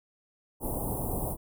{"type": "band-stop noise", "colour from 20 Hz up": "pink", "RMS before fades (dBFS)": -32, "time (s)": [0.6, 1.37], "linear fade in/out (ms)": 50, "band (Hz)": [960, 9500], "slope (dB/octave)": 48, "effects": []}